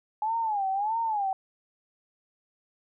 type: tone with vibrato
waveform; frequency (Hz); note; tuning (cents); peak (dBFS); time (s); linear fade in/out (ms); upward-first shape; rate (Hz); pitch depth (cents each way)
sine; 839; G#5; +17; -25; 0.22-1.33; 2; sine; 1.6; 160
effects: none